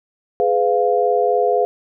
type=chord; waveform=sine; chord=F diminished; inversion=first; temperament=just; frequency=419.1 / 502.9 / 698.5 Hz; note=Ab4 / Cb5 / F5; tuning=+16 / +31 / 0 cents; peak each=-18 dBFS; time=0.4-1.65 s; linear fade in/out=0 ms; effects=none